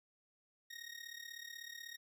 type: tone with amplitude modulation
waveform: 20% pulse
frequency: 1868 Hz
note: A#6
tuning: 3 cents sharp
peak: -39 dBFS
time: 0.7-1.97 s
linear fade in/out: 10 ms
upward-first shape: sine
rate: 36.2 Hz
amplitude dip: 80%
effects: none